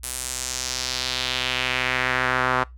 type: tone with band-pass filter sweep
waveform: sawtooth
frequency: 127.6 Hz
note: C3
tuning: 43 cents flat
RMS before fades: -25 dBFS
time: 0.03-2.64 s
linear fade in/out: 10 ms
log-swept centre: 10000 to 1200 Hz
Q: 2
effects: noise-tail reverb RT60 0.2 s tail -23 dB re dry + added 61 Hz sine -40 dBFS peak until 2.77 s